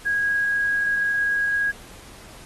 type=tone with quantisation; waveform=sine; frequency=1646 Hz; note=G#6; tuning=16 cents flat; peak=-19 dBFS; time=0.05-1.72 s; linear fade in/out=20 ms; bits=8; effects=pink hiss -45 dBFS RMS until 2.45 s + AAC 32 kbps